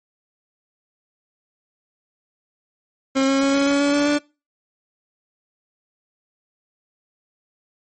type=tone with pitch steps; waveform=30% pulse; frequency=268.6 / 271.9 / 275.2 / 278.6 / 282 / 285.4 / 288.9 / 292.4 Hz; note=C4 / C#4 / C#4 / C#4 / C#4 / D4 / D4 / D4; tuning=+46 / -33 / -12 / +9 / +30 / -49 / -28 / -7 cents; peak=-13 dBFS; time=3.15-4.19 s; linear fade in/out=20 ms; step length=130 ms; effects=noise-tail reverb RT60 0.3 s tail -24 dB re dry + MP3 32 kbps